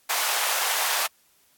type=high-pass noise; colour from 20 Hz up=pink; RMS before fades=-25 dBFS; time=0.09-1.07 s; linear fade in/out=10 ms; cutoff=710 Hz; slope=24 dB/octave; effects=white hiss -62 dBFS RMS until 1.57 s + AAC 64 kbps